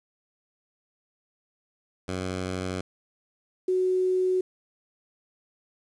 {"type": "tone pair in turn", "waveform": ["10% pulse", "sine"], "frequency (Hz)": [92.5, 370], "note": ["F#2", "F#4"], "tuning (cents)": [0, 0], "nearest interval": "2 octaves", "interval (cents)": 2400, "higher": "second", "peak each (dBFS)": -21, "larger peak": "neither", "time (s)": [[2.08, 2.81], [3.68, 4.41]], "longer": "neither", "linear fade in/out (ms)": 5, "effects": ["resampled to 22050 Hz", "9-bit"]}